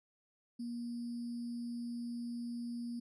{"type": "tone with sample-and-hold", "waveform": "sine", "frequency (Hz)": 237.6, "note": "A#3", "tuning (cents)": 33, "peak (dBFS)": -38, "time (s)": [0.59, 3], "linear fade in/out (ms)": 10, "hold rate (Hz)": 4900, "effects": ["resampled to 22050 Hz"]}